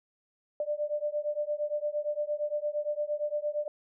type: beating tone pair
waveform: sine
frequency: 590 / 598.7 Hz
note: D5 / D5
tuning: +8 / +33 cents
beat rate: 8.7 Hz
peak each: -32 / -32 dBFS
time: 0.6-3.68 s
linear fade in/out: 2 ms
effects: none